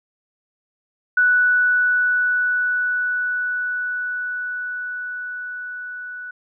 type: tone with level ramp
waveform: sine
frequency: 1480 Hz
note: F#6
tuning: in tune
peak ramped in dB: -12 to -30 dBFS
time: 1.17-6.31 s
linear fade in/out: 5 ms
effects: none